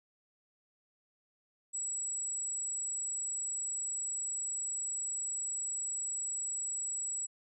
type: tone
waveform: sine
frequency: 7810 Hz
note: B8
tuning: 20 cents flat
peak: -34 dBFS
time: 1.73-7.27 s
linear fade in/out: 20 ms
effects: none